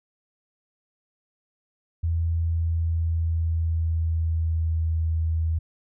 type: tone with pitch glide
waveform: sine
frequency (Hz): 83 to 80.96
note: E2 to E2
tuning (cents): +12 to -31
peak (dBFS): -21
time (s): 2.03-5.59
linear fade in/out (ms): 10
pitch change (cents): -43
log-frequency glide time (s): 2.32-4.99
effects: none